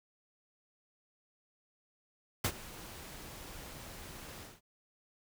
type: noise with ADSR envelope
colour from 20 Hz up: pink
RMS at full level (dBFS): -29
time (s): 2.44-4.61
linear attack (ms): 7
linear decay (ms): 66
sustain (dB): -19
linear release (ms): 200
effects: none